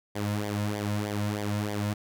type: tone with flanger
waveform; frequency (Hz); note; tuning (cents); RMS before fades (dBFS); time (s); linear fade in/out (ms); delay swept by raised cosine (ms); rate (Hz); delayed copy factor
sawtooth; 103.83; G#2; 0; -30; 0.15-1.94; 10; 0.73 to 2.63; 3.2; -0.75
effects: none